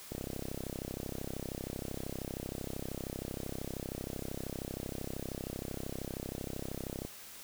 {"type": "click train", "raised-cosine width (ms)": 2, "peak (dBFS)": -25, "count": 229, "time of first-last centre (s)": [0.12, 7.05], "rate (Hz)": 32.9, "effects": ["white hiss -50 dBFS RMS until 7.43 s"]}